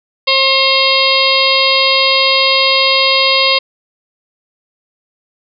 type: harmonic tone with a mistuned harmonic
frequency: 535 Hz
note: C5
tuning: 38 cents sharp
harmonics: 1 / 2 / 4 / 5 / 6 / 7 / 8 / 9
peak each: -17 / -17 / -17 / -17 / -17 / -17 / -17 / -17 dBFS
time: 0.27-3.59 s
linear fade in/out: 10 ms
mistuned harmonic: 5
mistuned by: +27 cents
effects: none